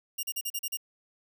5% pulse tone bursts, 2823 Hz, F7, 18 cents sharp, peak -21 dBFS, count 7, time 0.18-0.772 s, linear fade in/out 10 ms, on 52 ms, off 38 ms, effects none

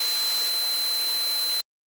sine tone in noise, 4070 Hz, C8, 49 cents flat, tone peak -23 dBFS, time 0-1.61 s, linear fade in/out 5 ms, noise white, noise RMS -30 dBFS, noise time 0-1.61 s, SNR +4 dB, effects high-pass 400 Hz 12 dB/octave + Opus 48 kbps

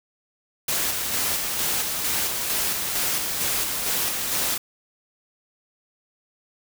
white noise with tremolo, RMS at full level -24 dBFS, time 0.68-4.58 s, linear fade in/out 5 ms, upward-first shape square, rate 2.2 Hz, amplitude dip 30%, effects none

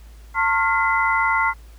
sine tone cluster, 902 / 1083 / 1398 / 2033 Hz, A5 / C#6 / F6 / B6, +43 / -41 / +1 / +50 cents, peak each -22 dBFS, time 0.34-1.54 s, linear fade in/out 50 ms, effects added 55 Hz sine -40 dBFS peak until 1.78 s + pink hiss -54 dBFS RMS until 1.78 s

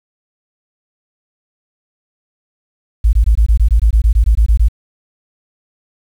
sine tone bursts, 54.5 Hz, A1, 16 cents flat, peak -6 dBFS, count 15, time 3.04-4.685 s, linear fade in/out 10 ms, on 91 ms, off 20 ms, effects 7-bit

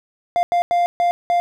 triangle tone bursts at uneven times, 698.5 Hz, F5, in tune, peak -12 dBFS, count 5, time 0.36-0.43 / 0.52-0.62 / 0.71-0.86 / 1-1.11 / 1.3-1.4 s, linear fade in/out 0 ms, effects none

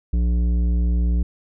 triangle tone with tanh clipping, 59.2 Hz, A#1, 27 cents sharp, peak -18 dBFS, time 0.13-1.23 s, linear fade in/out 5 ms, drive 15 dB, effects none

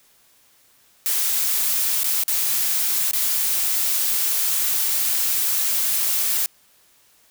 blue noise with dropouts, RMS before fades -21 dBFS, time 1.06-6.46 s, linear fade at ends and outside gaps 0 ms, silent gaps 2.033-2.043 / 2.236-2.28 / 3.112-3.133 s, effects white hiss -57 dBFS RMS until 7.3 s

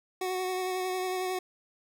25% pulse tone with vibrato, 370 Hz, F#4, in tune, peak -26 dBFS, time 0.21-1.39 s, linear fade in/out 5 ms, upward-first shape sine, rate 11 Hz, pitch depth 19 cents each way, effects none

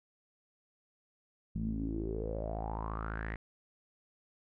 sawtooth tone with low-pass filter sweep, 54.5 Hz, A1, 16 cents flat, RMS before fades -37 dBFS, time 1.55-3.36 s, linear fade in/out 5 ms, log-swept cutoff 190 to 2000 Hz, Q 8, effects none

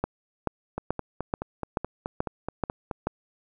two click trains, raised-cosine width 1 ms, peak -16 / -11 dBFS, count 11 / 8, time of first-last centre 0.78-2.912 / 0.04-3.07 s, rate 4.69 / 2.31 Hz, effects none

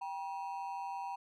triangle ring-modulated tone, 873 Hz, A5, 14 cents flat, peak -33 dBFS, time 0.01-1.16 s, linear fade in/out 10 ms, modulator 85.9 Hz, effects none

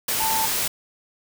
sine tone in noise, 888 Hz, A5, 16 cents sharp, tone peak -23 dBFS, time 0.2-0.46 s, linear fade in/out 5 ms, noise white, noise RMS -24 dBFS, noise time 0.08-0.68 s, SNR -2 dB, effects none

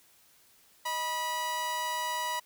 sawtooth tone pair together, 622.3 / 975.4 Hz, D#5 / B5, 0 / -22 cents, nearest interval minor sixth, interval 778 cents, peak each -38 / -27 dBFS, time 0.85-2.4 s, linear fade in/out 10 ms, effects white hiss -62 dBFS RMS until 2.45 s

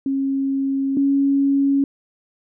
sine tone pair in turn, 272 / 277.2 Hz, C#4 / C#4, -33 / 0 cents, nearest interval unison, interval 33 cents, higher second, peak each -18 / -14 dBFS, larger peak second, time 0.06-0.97 / 0.97-1.84 s, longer first, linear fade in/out 2 ms, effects none

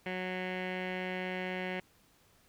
15% pulse tone with low-pass filter, 184 Hz, F#3, 9 cents flat, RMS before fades -37 dBFS, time 0.06-1.8 s, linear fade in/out 2 ms, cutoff 2400 Hz, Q 7.3, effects pink hiss -66 dBFS RMS until 2.48 s

